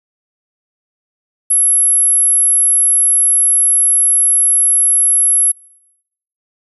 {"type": "tone", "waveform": "sine", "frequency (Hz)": 11170, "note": "F9", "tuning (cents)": -1, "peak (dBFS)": -7, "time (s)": [1.5, 5.52], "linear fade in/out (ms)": 10, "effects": ["noise-tail reverb RT60 0.9 s tail -26 dB re dry", "tanh soft clip ceiling -3 dBFS"]}